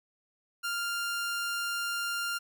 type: tone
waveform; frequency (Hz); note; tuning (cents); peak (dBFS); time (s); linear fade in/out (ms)
sawtooth; 1396.9; F6; 0; -27; 0.63-2.39; 20
effects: none